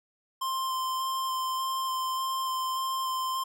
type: tone with vibrato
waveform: square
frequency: 1046.5 Hz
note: C6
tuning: in tune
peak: -29 dBFS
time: 0.41-3.44 s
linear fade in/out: 10 ms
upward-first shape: square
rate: 1.7 Hz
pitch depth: 9 cents each way
effects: none